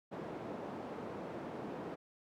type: band-pass noise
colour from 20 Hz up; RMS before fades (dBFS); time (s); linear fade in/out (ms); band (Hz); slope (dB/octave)
white; -44; 0.11-1.96; 20; 160 to 560; 12
effects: none